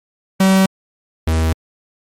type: tone pair in turn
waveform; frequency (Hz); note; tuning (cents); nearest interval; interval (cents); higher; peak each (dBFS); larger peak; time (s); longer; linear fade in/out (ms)
45% pulse; 191.1 / 80.49; G3 / E2; -44 / -41; octave + minor third; 1497; first; -9 / -13; first; 0.4-0.66 / 1.27-1.53; neither; 5
effects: MP3 64 kbps